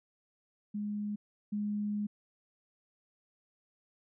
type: tone pair in turn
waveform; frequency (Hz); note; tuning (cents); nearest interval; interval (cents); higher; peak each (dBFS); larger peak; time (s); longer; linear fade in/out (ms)
sine; 207.7 / 207.7; G#3 / G#3; 0 / 0; unison; 0; neither; -33 / -31; second; 0.74-1.16 / 1.52-2.07; second; 10
effects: none